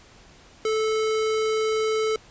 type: tone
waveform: square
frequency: 437 Hz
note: A4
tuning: 12 cents flat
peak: -22 dBFS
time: 0.65-2.16 s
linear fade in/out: 2 ms
effects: pink hiss -51 dBFS RMS until 2.3 s + resampled to 16000 Hz